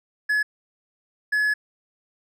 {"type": "tone bursts at uneven times", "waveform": "triangle", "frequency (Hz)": 1700, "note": "G#6", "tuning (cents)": 40, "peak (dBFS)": -17, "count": 2, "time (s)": [[0.29, 0.43], [1.32, 1.54]], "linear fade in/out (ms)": 10, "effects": []}